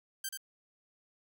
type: tone with echo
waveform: 5% pulse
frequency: 1568 Hz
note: G6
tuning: in tune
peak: -24 dBFS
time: 0.24-0.29 s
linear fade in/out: 5 ms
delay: 84 ms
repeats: 1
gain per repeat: -4 dB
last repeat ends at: 0.374 s
effects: none